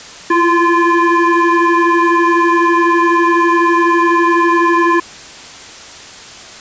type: tone with frequency modulation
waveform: sine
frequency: 350 Hz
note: F4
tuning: 4 cents sharp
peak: -8 dBFS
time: 0.3-5 s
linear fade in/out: 5 ms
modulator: 688 Hz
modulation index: 1.9
effects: white hiss -33 dBFS RMS until 6.6 s + resampled to 16000 Hz